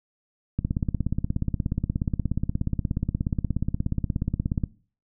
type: click train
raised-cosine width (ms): 5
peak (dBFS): -12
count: 69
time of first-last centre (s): 0.59-4.638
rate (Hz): 16.8
effects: noise-tail reverb RT60 0.4 s tail -19 dB re dry